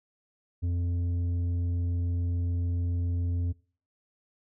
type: tone with tanh clipping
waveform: sine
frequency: 87.3 Hz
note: F2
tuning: in tune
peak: -27 dBFS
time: 0.62-3.53 s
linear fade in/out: 20 ms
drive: 7 dB
effects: noise-tail reverb RT60 0.4 s tail -21 dB re dry